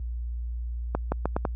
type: accelerating click train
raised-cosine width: 1 ms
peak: -11 dBFS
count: 5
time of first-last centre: 0.95-1.452 s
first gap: 170 ms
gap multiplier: 0.8
effects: added 59 Hz sine -26 dBFS peak until 1.55 s + high-pass 60 Hz 12 dB/octave